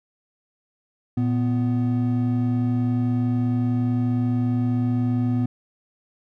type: tone pair together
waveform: triangle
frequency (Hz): 117.04 / 248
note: A#2 / B3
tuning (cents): +7 / +7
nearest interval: octave + minor second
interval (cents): 1300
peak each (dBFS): -20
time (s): 1.17-5.46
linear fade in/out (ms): 5
effects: none